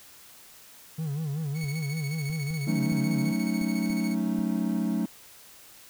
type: tone with vibrato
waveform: triangle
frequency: 150 Hz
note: D3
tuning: 37 cents sharp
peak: -26 dBFS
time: 0.98-3.32 s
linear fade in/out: 10 ms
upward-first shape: sine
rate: 5.3 Hz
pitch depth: 140 cents each way
type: tone with tremolo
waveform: sawtooth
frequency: 2216 Hz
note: C#7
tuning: 1 cent flat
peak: -33 dBFS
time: 1.54-4.16 s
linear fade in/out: 50 ms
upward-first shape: square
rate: 14 Hz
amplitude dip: 55%
type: clicks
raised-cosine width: 5 ms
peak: -33 dBFS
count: 7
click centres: 1.641 / 2.3 / 2.507 / 2.922 / 3.615 / 3.902 / 4.39 s
type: chord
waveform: triangle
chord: D# half-diminished seventh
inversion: first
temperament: equal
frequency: 185 / 220 / 277.2 / 311.1 Hz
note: F#3 / A3 / C#4 / D#4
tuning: 0 / 0 / 0 / 0 cents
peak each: -28 / -26 / -31 / -31 dBFS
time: 2.67-5.06 s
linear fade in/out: 5 ms
effects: white hiss -51 dBFS RMS until 5.89 s